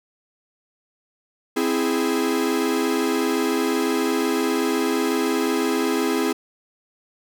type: chord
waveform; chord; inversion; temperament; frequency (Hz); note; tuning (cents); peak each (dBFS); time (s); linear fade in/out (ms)
45% pulse; C augmented; none; equal; 261.6 / 329.6 / 415.3; C4 / E4 / G#4; 0 / 0 / 0; -24; 1.56-6.33; 10
effects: none